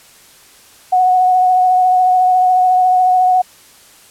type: tone with vibrato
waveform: sine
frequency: 736 Hz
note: F#5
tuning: 9 cents flat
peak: -8 dBFS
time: 0.92-3.42 s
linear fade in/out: 10 ms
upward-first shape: sine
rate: 14 Hz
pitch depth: 18 cents each way
effects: white hiss -44 dBFS RMS until 4.1 s + low-pass 12000 Hz 12 dB/octave